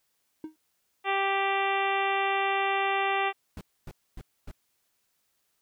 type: tone with exponential decay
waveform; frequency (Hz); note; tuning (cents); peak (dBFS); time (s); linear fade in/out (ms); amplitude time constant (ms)
triangle; 313.2; D#4; +11; -29; 0.44-0.56; 2; 26
type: harmonic tone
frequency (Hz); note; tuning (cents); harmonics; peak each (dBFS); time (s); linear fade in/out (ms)
392; G4; 0; 1 / 2 / 3 / 4 / 5 / 6 / 7 / 8 / 9; -32 / -28 / -32 / -38 / -33 / -35 / -35 / -42 / -43; 1.04-3.33; 50
type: noise bursts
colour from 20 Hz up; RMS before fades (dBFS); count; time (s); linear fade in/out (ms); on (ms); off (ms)
brown; -39; 4; 3.57-4.514; 2; 41; 260
effects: white hiss -74 dBFS RMS until 5.61 s